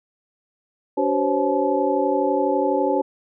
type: tone cluster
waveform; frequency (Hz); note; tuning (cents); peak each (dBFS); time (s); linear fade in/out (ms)
sine; 286.6 / 379.3 / 514 / 546 / 861; D4 / F#4 / C5 / C#5 / A5; -42 / +43 / -31 / -26 / -38; -24; 0.97-3.02; 10
effects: none